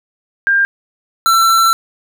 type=tone pair in turn; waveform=sine / square; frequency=1598 / 1343.8 Hz; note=G6 / E6; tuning=+33 / +33 cents; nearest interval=minor third; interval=300 cents; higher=first; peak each=-9 dBFS; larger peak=neither; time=0.47-0.65 / 1.26-1.73 s; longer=second; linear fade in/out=0 ms; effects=none

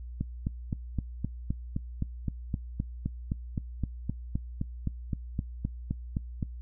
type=click train; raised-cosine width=5 ms; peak=-17 dBFS; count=25; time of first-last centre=0.21-6.428 s; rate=3.86 Hz; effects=noise-tail reverb RT60 0.1 s tail -21 dB re dry + added 60 Hz sine -38 dBFS peak until 6.61 s

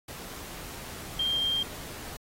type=tone in noise; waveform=sine; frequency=3188 Hz; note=G7; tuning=28 cents sharp; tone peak=-25 dBFS; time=1.19-1.63 s; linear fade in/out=5 ms; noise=pink; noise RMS=-42 dBFS; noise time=0.08-2.17 s; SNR=+14 dB; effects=AAC 48 kbps

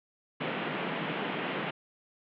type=band-pass noise; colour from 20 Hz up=pink; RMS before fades=-34 dBFS; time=0.4-1.71 s; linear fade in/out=10 ms; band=150 to 3200 Hz; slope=48 dB/octave; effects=none

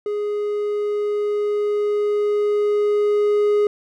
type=tone with level ramp; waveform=triangle; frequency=415.3 Hz; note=G#4; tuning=in tune; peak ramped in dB=-19 to -12 dBFS; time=0.06-3.67 s; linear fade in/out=2 ms; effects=none

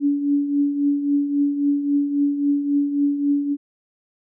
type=tone with tremolo; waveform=sine; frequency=285.8 Hz; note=D4; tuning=47 cents flat; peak=-14 dBFS; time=0-3.57 s; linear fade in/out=50 ms; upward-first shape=triangle; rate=3.7 Hz; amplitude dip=65%; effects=none

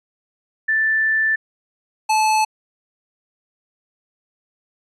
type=tone pair in turn; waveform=sine / square; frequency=1764 / 867.1 Hz; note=A6 / A5; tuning=+4 / -26 cents; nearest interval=octave; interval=1230 cents; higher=first; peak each=-15 dBFS; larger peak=neither; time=0.68-1.36 / 2.09-2.45 s; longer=first; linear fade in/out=10 ms; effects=resampled to 24000 Hz

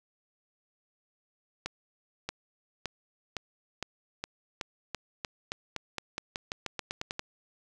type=accelerating click train; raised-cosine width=0.2 ms; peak=-16 dBFS; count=21; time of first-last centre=1.66-7.194 s; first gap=630 ms; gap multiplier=0.9; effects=none

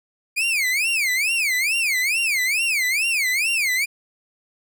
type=tone with vibrato; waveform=40% pulse; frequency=2349 Hz; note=D7; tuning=in tune; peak=-18 dBFS; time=0.36-3.86 s; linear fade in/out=20 ms; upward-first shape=sine; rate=2.3 Hz; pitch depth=290 cents each way; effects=none

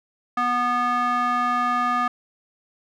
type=tone with band-pass filter; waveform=square; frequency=244.6 Hz; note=B3; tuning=16 cents flat; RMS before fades=-22 dBFS; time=0.37-2.08 s; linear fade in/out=5 ms; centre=1200 Hz; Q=3.1; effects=none

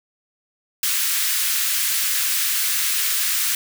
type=high-pass noise; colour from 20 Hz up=white; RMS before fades=-21 dBFS; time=0.83-3.55 s; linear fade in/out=2 ms; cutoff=1400 Hz; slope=24 dB/octave; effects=none

